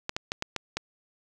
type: clicks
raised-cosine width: 0.2 ms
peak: -12 dBFS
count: 6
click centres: 0.094 / 0.165 / 0.319 / 0.424 / 0.563 / 0.77 s
effects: none